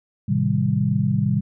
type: chord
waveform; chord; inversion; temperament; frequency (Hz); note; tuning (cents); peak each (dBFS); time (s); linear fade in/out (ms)
sine; A half-diminished seventh; none; just; 110 / 132 / 158.4 / 198; A2 / C3 / Eb3 / G3; 0 / +16 / +31 / +18; -24 / -22 / -24 / -22; 0.28-1.41; 10
effects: none